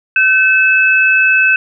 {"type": "tone pair together", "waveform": "sine", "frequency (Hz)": [1530.2, 2603], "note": ["G6", "E7"], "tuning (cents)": [-42, -22], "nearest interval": "major sixth", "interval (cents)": 920, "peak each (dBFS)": -10, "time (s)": [0.16, 1.56], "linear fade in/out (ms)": 2, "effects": []}